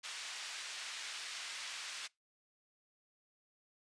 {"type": "band-pass noise", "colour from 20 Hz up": "pink", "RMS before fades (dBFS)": -45, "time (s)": [0.03, 2.08], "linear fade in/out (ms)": 20, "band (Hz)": [1900, 6600], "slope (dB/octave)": 12, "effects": ["noise-tail reverb RT60 0.2 s tail -24 dB re dry", "resampled to 22050 Hz"]}